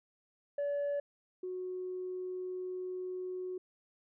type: tone pair in turn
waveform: sine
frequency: 573 / 367.3 Hz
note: D5 / F#4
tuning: -43 / -13 cents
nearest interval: minor sixth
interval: 770 cents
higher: first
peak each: -29 / -36 dBFS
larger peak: first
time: 0.58-1 / 1.43-3.58 s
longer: second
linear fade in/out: 5 ms
effects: tanh soft clip ceiling -30 dBFS